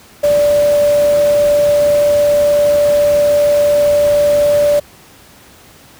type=tone in noise; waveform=sine; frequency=584 Hz; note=D5; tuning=10 cents flat; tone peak=-8 dBFS; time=0.23-4.8 s; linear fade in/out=10 ms; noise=pink; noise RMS=-26 dBFS; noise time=0.23-4.8 s; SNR=+15 dB; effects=pink hiss -42 dBFS RMS until 5.99 s + high-pass 60 Hz 12 dB/octave